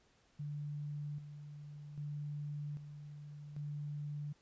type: tone with tremolo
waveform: sine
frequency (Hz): 146.83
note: D3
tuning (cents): 0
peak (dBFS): -39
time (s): 0.39-4.33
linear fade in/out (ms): 10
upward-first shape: square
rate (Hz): 0.63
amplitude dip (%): 60
effects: pink hiss -71 dBFS RMS until 4.41 s + resampled to 16000 Hz